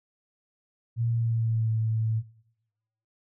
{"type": "tone with pitch glide", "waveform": "sine", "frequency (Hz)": [116.54, 111.15], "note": ["A#2", "A2"], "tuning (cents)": [0, 18], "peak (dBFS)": -23, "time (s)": [0.96, 2.23], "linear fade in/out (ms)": 50, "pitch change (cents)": -82, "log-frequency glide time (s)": [1.1, 1.71], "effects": ["noise-tail reverb RT60 1.0 s tail -23 dB re dry"]}